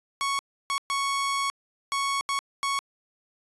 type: tone bursts at uneven times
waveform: sawtooth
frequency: 1108.7 Hz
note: C#6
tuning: in tune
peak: -21 dBFS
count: 6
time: 0.21-0.39 / 0.7-0.78 / 0.9-1.5 / 1.92-2.21 / 2.29-2.39 / 2.63-2.79 s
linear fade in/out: 0 ms
effects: resampled to 24000 Hz